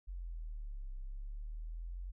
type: exponential two-way sweep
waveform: sine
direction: down then up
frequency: 46.14 to 32.24 to 46.14 Hz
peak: -40 dBFS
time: 0.07-2.12 s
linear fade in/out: 20 ms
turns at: 0.95 s
effects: none